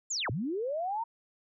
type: linear two-way sweep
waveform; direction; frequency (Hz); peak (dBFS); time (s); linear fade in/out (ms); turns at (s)
sine; down then up; 7459 to 92.5 to 940; -30; 0.1-1.04; 10; 0.3
effects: none